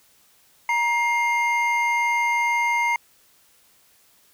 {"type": "tone pair together", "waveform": "triangle", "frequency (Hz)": [943, 2117], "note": ["A#5", "C7"], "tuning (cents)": [20, 20], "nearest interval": "octave + major second", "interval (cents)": 1400, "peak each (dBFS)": -20, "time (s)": [0.69, 2.96], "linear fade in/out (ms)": 2, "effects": ["white hiss -58 dBFS RMS until 4.33 s"]}